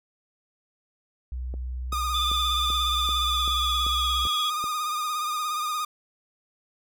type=tone; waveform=sine; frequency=62.6 Hz; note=B1; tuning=24 cents sharp; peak=-29 dBFS; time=1.32-4.27 s; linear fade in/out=0 ms
type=click train; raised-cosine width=2 ms; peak=-26 dBFS; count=9; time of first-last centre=1.54-4.641 s; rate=2.58 Hz
type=tone with vibrato; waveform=45% pulse; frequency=1224 Hz; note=D#6; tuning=29 cents flat; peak=-26 dBFS; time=1.92-5.85 s; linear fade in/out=5 ms; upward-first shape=triangle; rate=17 Hz; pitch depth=53 cents each way
type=tone with pitch glide; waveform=sine; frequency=3520 to 3357 Hz; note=A7 to G#7; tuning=0 to +18 cents; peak=-25 dBFS; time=2.14-4.5 s; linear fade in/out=5 ms; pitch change=-82 cents; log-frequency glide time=3.08-4.11 s
effects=none